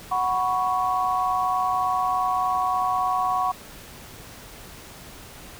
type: chord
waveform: sine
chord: F# suspended fourth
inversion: none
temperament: just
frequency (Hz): 740 / 986.7 / 1110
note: F#5 / B5 / C#6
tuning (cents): 0 / -2 / +2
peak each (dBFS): -24 / -28 / -24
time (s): 0.11-3.52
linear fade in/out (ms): 10
effects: pink hiss -43 dBFS RMS until 5.59 s